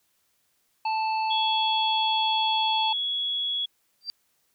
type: harmonic tone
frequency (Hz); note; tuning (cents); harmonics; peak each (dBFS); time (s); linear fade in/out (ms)
880; A5; 0; 1 / 3 / 5; -24 / -34 / -38; 0.85-2.93; 5
type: tone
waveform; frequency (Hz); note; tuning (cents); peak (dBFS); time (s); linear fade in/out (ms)
sine; 3357; G#7; +18; -25; 1.3-3.66; 10
type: tone with exponential growth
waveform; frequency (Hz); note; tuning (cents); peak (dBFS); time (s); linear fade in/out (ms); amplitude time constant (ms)
sine; 4700; D8; +1; -25; 4.01-4.1; 0; 19
effects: white hiss -70 dBFS RMS until 4.54 s